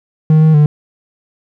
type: tone with pitch steps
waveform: triangle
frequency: 156.1 / 157.4 / 149 Hz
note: D#3 / D#3 / D3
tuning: +6 / +20 / +25 cents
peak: -3 dBFS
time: 0.3-0.66 s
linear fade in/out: 2 ms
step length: 120 ms
effects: none